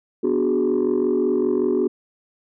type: chord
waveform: sine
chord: G# half-diminished seventh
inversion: first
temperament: equal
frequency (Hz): 246.9 / 293.7 / 370 / 415.3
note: B3 / D4 / F#4 / G#4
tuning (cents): 0 / 0 / 0 / 0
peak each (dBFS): -23 / -24 / -19 / -22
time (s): 0.23-1.88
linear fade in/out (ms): 10
effects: tanh soft clip ceiling -12 dBFS